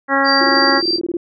harmonic tone, 274.3 Hz, C#4, 18 cents flat, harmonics 1 / 2 / 3 / 4 / 5 / 6 / 7, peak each -20 / -20 / -20 / -20 / -20 / -20 / -20 dBFS, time 0.08-0.82 s, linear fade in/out 50 ms
sine tone with tremolo, 4699 Hz, D8, in tune, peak -15 dBFS, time 0.24-1 s, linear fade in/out 50 ms, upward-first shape square, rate 3.2 Hz, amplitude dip 30%
sine tone bursts, 343.9 Hz, F4, 27 cents flat, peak -17 dBFS, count 15, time 0.41-1.169 s, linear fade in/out 2 ms, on 31 ms, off 21 ms
effects none

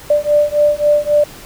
sine beating tone pair, 589 / 592.7 Hz, D5 / D5, +5 / +16 cents, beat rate 3.7 Hz, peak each -13 dBFS, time 0.1-1.24 s, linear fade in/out 5 ms, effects pink hiss -36 dBFS RMS until 1.45 s

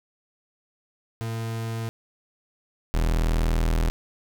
40% pulse tone pair in turn, 113.4 / 40.63 Hz, A#2 / E1, -47 / -24 cents, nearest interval octave + tritone, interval 1777 cents, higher first, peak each -27 / -19 dBFS, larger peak second, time 1.21-1.89 / 2.94-3.9 s, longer second, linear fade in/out 0 ms, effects none

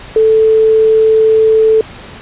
sine tone, 440 Hz, A4, in tune, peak -5 dBFS, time 0.16-1.81 s, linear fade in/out 2 ms, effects pink hiss -32 dBFS RMS until 2.21 s + resampled to 8000 Hz

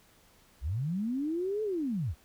sine linear two-way sweep, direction up then down, 56 to 440 to 56 Hz, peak -29 dBFS, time 0.61-2.15 s, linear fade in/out 50 ms, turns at 1.63 s, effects pink hiss -62 dBFS RMS until 2.24 s

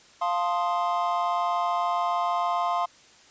triangle chord, F dominant seventh, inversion none, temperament equal, 698.5 / 880 / 1046.5 / 1244.5 Hz, F5 / A5 / C6 / Eb6, 0 / 0 / 0 / 0 cents, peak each -25 / -31 / -25 / -31 dBFS, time 0.21-2.86 s, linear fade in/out 10 ms, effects white hiss -54 dBFS RMS until 3.3 s + resampled to 16000 Hz

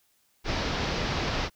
pink low-pass noise, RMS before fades -29 dBFS, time 0.44-1.5 s, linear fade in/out 50 ms, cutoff 5600 Hz, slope 48 dB/octave, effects white hiss -68 dBFS RMS until 1.55 s

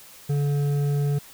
triangle tone with hard clipping, 143.6 Hz, D3, 39 cents flat, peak -22 dBFS, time 0.29-1.19 s, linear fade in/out 10 ms, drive 11 dB, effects white hiss -47 dBFS RMS until 1.33 s

